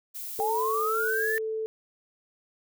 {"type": "noise", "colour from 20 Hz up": "violet", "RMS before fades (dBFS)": -37, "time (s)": [0.14, 1.39], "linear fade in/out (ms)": 20}
{"type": "tone", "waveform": "sine", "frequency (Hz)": 440, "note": "A4", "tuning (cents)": 0, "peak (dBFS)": -28, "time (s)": [0.39, 1.66], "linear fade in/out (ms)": 0}
{"type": "linear sweep", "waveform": "sine", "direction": "up", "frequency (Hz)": [785, 1794], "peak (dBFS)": -26, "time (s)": [0.4, 1.38], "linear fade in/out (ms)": 0}
{"effects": []}